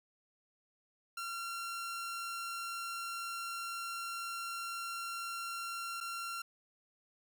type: tone with dropouts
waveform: sawtooth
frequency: 1371 Hz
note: F6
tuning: 32 cents flat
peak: -35 dBFS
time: 1.17-6.42 s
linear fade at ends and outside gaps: 5 ms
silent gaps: 6.004-6.009 s
effects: none